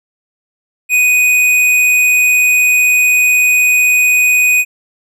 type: tone with tanh clipping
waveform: sine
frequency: 2489 Hz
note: D#7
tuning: in tune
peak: -9 dBFS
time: 0.89-4.65 s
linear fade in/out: 50 ms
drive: 15 dB
effects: none